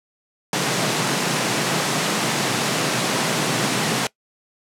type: high-pass noise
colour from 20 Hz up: pink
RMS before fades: -21 dBFS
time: 0.53-4.07 s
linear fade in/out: 2 ms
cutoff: 120 Hz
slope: 96 dB/octave
effects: noise-tail reverb RT60 0.1 s tail -21 dB re dry + low-pass 9000 Hz 12 dB/octave